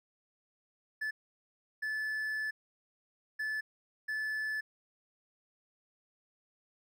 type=tone bursts at uneven times; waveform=triangle; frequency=1736 Hz; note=A6; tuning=24 cents flat; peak=-31 dBFS; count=4; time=1.01-1.11 / 1.82-2.51 / 3.39-3.61 / 4.08-4.61 s; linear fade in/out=10 ms; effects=none